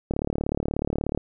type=click train; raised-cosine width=2 ms; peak=-12 dBFS; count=40; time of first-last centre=0.11-1.176 s; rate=36.6 Hz; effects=none